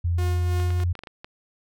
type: tone with pitch glide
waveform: sine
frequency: 86 to 87.71 Hz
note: F2 to F2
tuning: -26 to +8 cents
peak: -20 dBFS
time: 0.04-0.93 s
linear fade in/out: 10 ms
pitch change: +34 cents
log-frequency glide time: 0.41-0.81 s
type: tone with tremolo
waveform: sawtooth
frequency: 358 Hz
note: F4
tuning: 43 cents sharp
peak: -27 dBFS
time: 0.18-0.84 s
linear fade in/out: 5 ms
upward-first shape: sine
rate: 3.1 Hz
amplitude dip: 50%
type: clicks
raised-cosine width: 0.3 ms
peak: -22 dBFS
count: 8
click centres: 0.6 / 0.705 / 0.802 / 0.953 / 0.991 / 1.036 / 1.072 / 1.245 s
effects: none